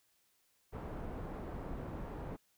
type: low-pass noise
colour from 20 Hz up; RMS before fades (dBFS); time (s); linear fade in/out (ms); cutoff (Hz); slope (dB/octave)
pink; -43; 0.72-2.37; 20; 900; 12
effects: white hiss -74 dBFS RMS until 2.57 s